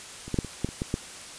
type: clicks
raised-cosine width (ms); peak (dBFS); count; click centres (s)
3; -26 / -14 / -10 / -23 / -12 / -24 / -15 / -12; 8; 0.28 / 0.343 / 0.388 / 0.447 / 0.646 / 0.689 / 0.819 / 0.941
effects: white hiss -42 dBFS RMS until 1.38 s + resampled to 22050 Hz